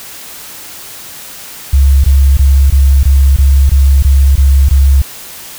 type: tone bursts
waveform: sine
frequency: 68.4 Hz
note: C#2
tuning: 23 cents flat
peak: -3 dBFS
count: 10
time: 1.73-5.019 s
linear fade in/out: 5 ms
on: 310 ms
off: 21 ms
effects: white hiss -29 dBFS RMS until 5.58 s